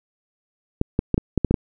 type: clicks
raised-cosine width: 3 ms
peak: -5 dBFS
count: 8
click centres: 0.814 / 0.991 / 1.143 / 1.179 / 1.377 / 1.447 / 1.51 / 1.542 s
effects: none